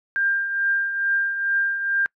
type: tone with tremolo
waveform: sine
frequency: 1595 Hz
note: G6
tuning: 30 cents sharp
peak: -17 dBFS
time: 0.16-2.06 s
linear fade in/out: 0 ms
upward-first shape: triangle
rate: 2.3 Hz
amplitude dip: 60%
effects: noise-tail reverb RT60 0.1 s tail -26 dB re dry